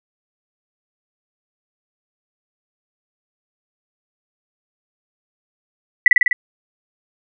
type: tone with echo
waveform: sine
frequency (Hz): 1975.5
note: B6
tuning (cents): 0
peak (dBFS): -4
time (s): 6.06-6.08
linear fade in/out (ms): 2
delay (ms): 50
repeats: 5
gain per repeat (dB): -2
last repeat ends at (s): 6.33
effects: none